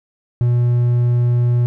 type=tone; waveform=triangle; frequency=121 Hz; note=B2; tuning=35 cents flat; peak=-10 dBFS; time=0.41-1.66 s; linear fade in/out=0 ms; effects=none